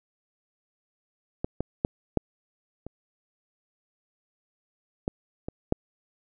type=clicks; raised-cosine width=2 ms; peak=-14 / -14 / -9 / -8 / -24 / -13 / -19 / -8 dBFS; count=8; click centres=1.445 / 1.606 / 1.849 / 2.173 / 2.866 / 5.079 / 5.485 / 5.724 s; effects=none